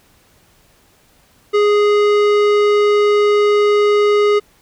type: tone with tanh clipping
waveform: sine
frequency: 414.8 Hz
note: G#4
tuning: 2 cents flat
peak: -12 dBFS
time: 1.53-4.4 s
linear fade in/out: 20 ms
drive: 17 dB
effects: pink hiss -53 dBFS RMS until 4.61 s